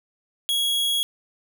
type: tone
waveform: 45% pulse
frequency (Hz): 3322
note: G#7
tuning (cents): 0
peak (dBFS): -20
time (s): 0.49-1.03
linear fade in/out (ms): 0
effects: 10-bit